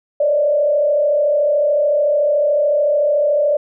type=tone with frequency modulation; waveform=sine; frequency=587.3 Hz; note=D5; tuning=in tune; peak=-12 dBFS; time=0.2-3.57 s; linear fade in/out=5 ms; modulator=33.7 Hz; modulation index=0.77; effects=none